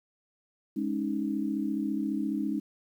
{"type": "chord", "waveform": "sine", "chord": "Ab suspended fourth", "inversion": "none", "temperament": "just", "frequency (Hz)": [207.7, 276.9, 311.5], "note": ["Ab3", "Db4", "Eb4"], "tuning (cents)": [0, -2, 2], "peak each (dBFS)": -32, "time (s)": [0.76, 2.6], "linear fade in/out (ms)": 10, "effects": ["10-bit"]}